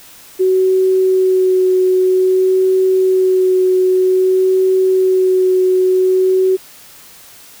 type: tone with vibrato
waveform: sine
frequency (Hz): 373.4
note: F#4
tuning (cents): +16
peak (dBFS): -9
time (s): 0.39-6.57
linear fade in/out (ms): 20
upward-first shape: sine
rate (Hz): 0.52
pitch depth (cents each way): 13
effects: white hiss -40 dBFS RMS until 7.6 s